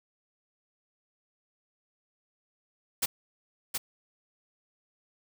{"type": "noise with echo", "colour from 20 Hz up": "white", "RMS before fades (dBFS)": -27, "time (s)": [3.02, 3.06], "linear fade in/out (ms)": 10, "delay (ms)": 720, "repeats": 1, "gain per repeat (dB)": -4, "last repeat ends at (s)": 3.78, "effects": []}